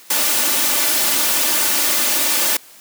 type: noise with comb filter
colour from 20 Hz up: white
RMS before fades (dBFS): -17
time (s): 0.1-2.57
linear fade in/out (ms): 5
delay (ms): 3.4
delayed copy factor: +0.55
effects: white hiss -44 dBFS RMS until 2.8 s + high-pass 200 Hz 12 dB/octave